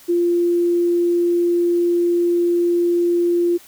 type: tone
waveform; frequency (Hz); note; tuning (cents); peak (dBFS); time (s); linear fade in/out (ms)
sine; 346.7; F4; -13; -14; 0.08-3.58; 20
effects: white hiss -46 dBFS RMS until 3.67 s